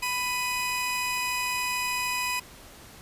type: tone pair together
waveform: sawtooth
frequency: 993.7 / 2501 Hz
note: B5 / D#7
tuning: +10 / +8 cents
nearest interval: octave + major third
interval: 1598 cents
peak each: -26 dBFS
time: 0.02-2.4 s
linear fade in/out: 10 ms
effects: pink hiss -48 dBFS RMS until 3.01 s + resampled to 32000 Hz